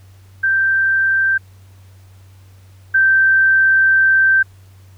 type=tone pair in turn; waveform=sine; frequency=1568 / 1560.5 Hz; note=G6 / G6; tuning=0 / -8 cents; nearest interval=unison; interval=8 cents; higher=first; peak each=-12 / -9 dBFS; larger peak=second; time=0.43-1.38 / 2.94-4.43 s; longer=second; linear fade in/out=10 ms; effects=added 95 Hz sine -41 dBFS peak until 4.97 s + pink hiss -54 dBFS RMS until 4.97 s